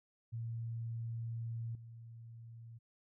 sine tone with level steps, 115.2 Hz, A#2, 20 cents flat, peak -38 / -49 dBFS, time 0.32-2.79 s, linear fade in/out 20 ms, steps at 1.75 s, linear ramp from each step 2 ms, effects none

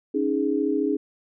sine chord, C# suspended second, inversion none, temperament equal, 277.2 / 311.1 / 415.3 Hz, C#4 / D#4 / G#4, 0 / 0 / 0 cents, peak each -25 dBFS, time 0.14-0.97 s, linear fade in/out 10 ms, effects none

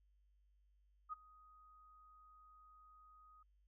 sine tone with ADSR envelope, 1250 Hz, D#6, 8 cents sharp, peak -40 dBFS, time 1.09-3.43 s, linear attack 36 ms, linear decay 17 ms, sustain -22 dB, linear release 6 ms, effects added 50 Hz sine -70 dBFS peak until 3.67 s

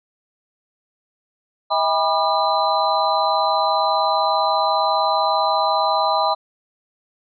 sine tone cluster, 639 / 805 / 980 / 1200 / 4035 Hz, D#5 / G5 / B5 / D6 / B7, +46 / +46 / -14 / +37 / +36 cents, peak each -22 / -21 / -21 / -23 / -26 dBFS, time 1.7-6.35 s, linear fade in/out 20 ms, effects none

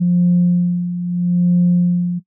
sine tone with tremolo, 176.3 Hz, F3, 17 cents sharp, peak -8 dBFS, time 0-2.2 s, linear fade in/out 20 ms, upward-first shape sine, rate 0.77 Hz, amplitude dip 70%, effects noise-tail reverb RT60 0.1 s tail -18 dB re dry + tanh soft clip ceiling -6 dBFS

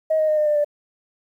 sine tone with pitch steps, 631 / 622.3 / 613.7 / 605.3 / 597 / 588.7 Hz, D#5 / D#5 / D#5 / D#5 / D5 / D5, +24 / 0 / -24 / -48 / +28 / +4 cents, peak -15 dBFS, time 0.1-0.646 s, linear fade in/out 10 ms, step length 91 ms, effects tanh soft clip ceiling -11 dBFS + 9-bit

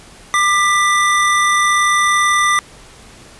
square tone pair together, 1193.4 / 1975.5 Hz, D6 / B6, +27 / 0 cents, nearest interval major sixth, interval 873 cents, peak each -14 / -16 dBFS, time 0.34-2.59 s, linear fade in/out 0 ms, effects pink hiss -41 dBFS RMS until 3.39 s + resampled to 24000 Hz

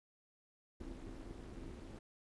brown noise with amplitude modulation, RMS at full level -45 dBFS, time 0.8-1.99 s, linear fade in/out 5 ms, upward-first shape sine, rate 298 Hz, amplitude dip 100%, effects resampled to 24000 Hz

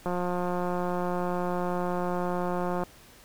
click train, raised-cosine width 1 ms, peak -17 dBFS, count 495, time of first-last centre 0.06-2.835 s, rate 178 Hz, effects pink hiss -53 dBFS RMS until 3.24 s

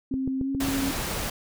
sine tone with pitch glide, 264.5 to 272.6 Hz, C4 to C#4, +19 to -29 cents, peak -25 dBFS, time 0.11-0.91 s, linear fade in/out 5 ms, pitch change +52 cents, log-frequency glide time 0.41-0.5 s
click train, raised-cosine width 3 ms, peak -18 dBFS, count 5, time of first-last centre 0.14-0.685 s, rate 7.34 Hz
pink noise, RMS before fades -30 dBFS, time 0.6-1.3 s, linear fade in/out 5 ms
effects none

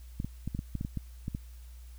clicks, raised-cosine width 5 ms, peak -21 dBFS, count 11, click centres 0.201 / 0.246 / 0.476 / 0.549 / 0.591 / 0.753 / 0.811 / 0.849 / 0.973 / 1.281 / 1.349 s, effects added 60 Hz sine -45 dBFS peak until 1.98 s + white hiss -62 dBFS RMS until 1.98 s

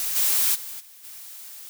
blue noise with level steps, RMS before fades -27 / -21 / -36 / -48 / -41 dBFS, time 0-1.69 s, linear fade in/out 0 ms, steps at 0.15 / 0.54 / 0.79 / 1.03 s, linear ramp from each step 20 ms, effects none

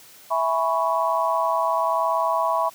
sine chord, C# minor seventh, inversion first, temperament equal, 659.3 / 830.6 / 987.8 / 1108.7 Hz, E5 / G#5 / B5 / C#6, 0 / 0 / 0 / 0 cents, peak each -24 / -29 / -23 / -25 dBFS, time 0.3-2.7 s, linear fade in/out 20 ms, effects white hiss -48 dBFS RMS until 2.74 s + high-pass 80 Hz 12 dB/octave

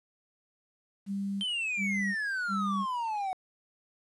sine tone bursts, 198 Hz, G3, 18 cents sharp, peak -30 dBFS, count 3, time 1.06-2.86 s, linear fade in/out 50 ms, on 380 ms, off 330 ms
triangle exponential sweep, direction down, 3136 to 739 Hz, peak -28 dBFS, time 1.41-3.33 s, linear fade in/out 0 ms
effects resampled to 24000 Hz + 10-bit

